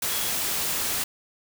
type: tone in noise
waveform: sine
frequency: 3333 Hz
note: G#7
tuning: 5 cents sharp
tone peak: -35 dBFS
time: 0.09-0.3 s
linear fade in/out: 5 ms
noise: white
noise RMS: -27 dBFS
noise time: 0.02-1.04 s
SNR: -11 dB
effects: none